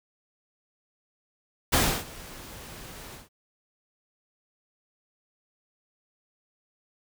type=noise with ADSR envelope; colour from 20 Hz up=pink; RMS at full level=-20 dBFS; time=1.72-3.29 s; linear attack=18 ms; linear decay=300 ms; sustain=-23 dB; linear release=160 ms; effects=none